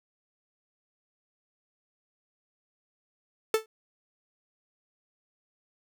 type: tone with exponential decay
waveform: 45% pulse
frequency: 440 Hz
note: A4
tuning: in tune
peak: -18 dBFS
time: 3.54-3.66 s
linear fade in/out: 2 ms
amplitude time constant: 24 ms
effects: none